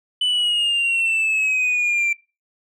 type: exponential sweep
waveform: sine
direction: down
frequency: 3000 to 2349 Hz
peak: -14 dBFS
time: 0.21-2.13 s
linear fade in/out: 5 ms
effects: noise-tail reverb RT60 0.3 s tail -25 dB re dry + tanh soft clip ceiling -16 dBFS